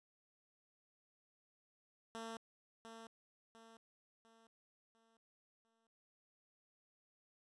10% pulse tone with echo, 226.5 Hz, A#3, 50 cents flat, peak -37 dBFS, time 2.15-2.37 s, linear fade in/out 0 ms, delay 700 ms, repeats 5, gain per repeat -7 dB, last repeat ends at 5.87 s, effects resampled to 22050 Hz

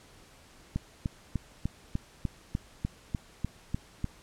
click train, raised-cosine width 5 ms, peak -17 dBFS, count 12, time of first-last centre 0.76-4.044 s, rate 3.35 Hz, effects pink hiss -56 dBFS RMS until 4.22 s + low-pass 10000 Hz 12 dB/octave

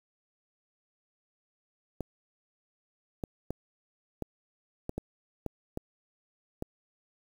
clicks, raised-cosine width 2 ms, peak -20 dBFS, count 9, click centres 2.007 / 3.238 / 3.506 / 4.223 / 4.894 / 4.98 / 5.463 / 5.774 / 6.624 s, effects 8-bit

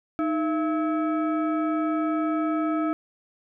sine tone with frequency modulation, 310.9 Hz, D#4, 1 cent flat, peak -22 dBFS, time 0.19-2.93 s, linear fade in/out 0 ms, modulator 984 Hz, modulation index 0.8, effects none

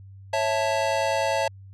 square chord, A major, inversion first, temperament just, 550 / 660 / 880 Hz, C#5 / E5 / A5, -14 / +2 / 0 cents, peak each -27 dBFS, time 0.33-1.48 s, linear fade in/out 5 ms, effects added 97 Hz sine -42 dBFS peak until 1.73 s + low-pass 7000 Hz 12 dB/octave

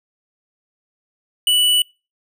square tone, 2960 Hz, F#7, in tune, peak -13 dBFS, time 1.47-1.82 s, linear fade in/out 2 ms, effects noise-tail reverb RT60 0.3 s tail -26 dB re dry

